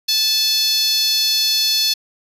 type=tone with high-pass filter; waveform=10% pulse; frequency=870 Hz; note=A5; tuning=20 cents flat; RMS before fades=-17 dBFS; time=0.08-1.94 s; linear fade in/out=10 ms; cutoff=4300 Hz; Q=2.9; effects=resampled to 32000 Hz